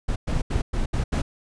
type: noise bursts at uneven times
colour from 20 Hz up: brown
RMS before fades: -23 dBFS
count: 6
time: 0.08-0.16 / 0.27-0.42 / 0.5-0.62 / 0.73-0.86 / 0.93-1.04 / 1.12-1.22 s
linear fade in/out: 10 ms
effects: resampled to 22050 Hz